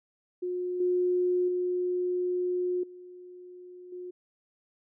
sine tone with level steps, 360 Hz, F#4, 47 cents flat, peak -29 / -23 / -26 / -44 / -37 dBFS, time 0.42-4.11 s, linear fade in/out 10 ms, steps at 0.8 / 1.48 / 2.83 / 3.92 s, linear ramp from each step 5 ms, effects none

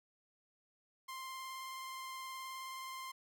sawtooth tone with vibrato, 1050 Hz, C6, 6 cents sharp, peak -40 dBFS, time 1.08-3.12 s, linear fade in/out 10 ms, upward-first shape square, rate 19 Hz, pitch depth 10 cents each way, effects none

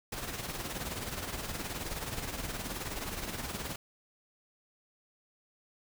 pink noise with tremolo, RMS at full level -36 dBFS, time 0.12-3.76 s, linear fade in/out 5 ms, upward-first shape sine, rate 19 Hz, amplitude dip 55%, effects none

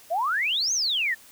sine exponential two-way sweep, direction up then down, 622.3 to 6590 to 1738 Hz, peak -22 dBFS, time 0.1-1.15 s, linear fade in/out 20 ms, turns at 0.73 s, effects white hiss -51 dBFS RMS until 1.31 s

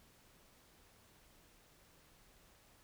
silence, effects pink hiss -66 dBFS RMS until 2.83 s

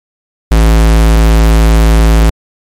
square tone, 55 Hz, A1, in tune, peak -4 dBFS, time 0.51-2.3 s, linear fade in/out 5 ms, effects MP3 64 kbps

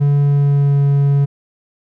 triangle tone with pitch glide, 143 to 140.95 Hz, D3 to C#3, -46 to +29 cents, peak -8 dBFS, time 0-1.26 s, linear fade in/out 20 ms, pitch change -25 cents, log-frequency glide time 0.19-0.82 s, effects none

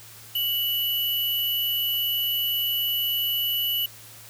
sine tone pair together, 2960 / 11840 Hz, F#7 / F#9, 0 / 0 cents, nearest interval 2 octaves, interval 2400 cents, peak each -24 / -27 dBFS, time 0.35-3.86 s, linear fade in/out 5 ms, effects added 111 Hz sine -52 dBFS peak until 4.29 s + white hiss -46 dBFS RMS until 4.29 s

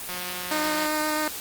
click train, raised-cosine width 0.2 ms, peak -16 dBFS, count 139, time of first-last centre 0.09-0.857 s, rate 180 Hz
10% pulse tone with vibrato, 306.4 Hz, D#4, 27 cents flat, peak -16 dBFS, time 0.51-1.28 s, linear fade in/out 2 ms, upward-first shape sine, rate 7.6 Hz, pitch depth 9 cents each way
effects white hiss -35 dBFS RMS until 1.4 s + Opus 32 kbps

